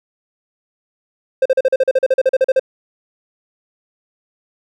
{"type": "tone bursts", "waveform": "triangle", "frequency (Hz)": 524, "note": "C5", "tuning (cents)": 2, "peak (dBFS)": -7, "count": 16, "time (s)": [1.42, 2.596], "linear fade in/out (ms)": 5, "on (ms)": 36, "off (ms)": 40, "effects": []}